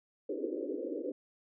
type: band-pass noise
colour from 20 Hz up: pink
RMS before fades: -37 dBFS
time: 0.29-1.12 s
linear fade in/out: 5 ms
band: 270 to 540 Hz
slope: 96 dB/octave
effects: none